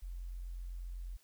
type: tone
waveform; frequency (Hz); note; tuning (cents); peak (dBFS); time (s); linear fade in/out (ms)
sine; 43.96; F1; +12; -40; 0.02-1.17; 10
effects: white hiss -69 dBFS RMS until 1.23 s